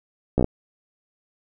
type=slowing click train; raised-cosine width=2 ms; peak=-6 dBFS; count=5; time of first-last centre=0.38-0.444 s; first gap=15 ms; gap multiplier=1.04; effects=none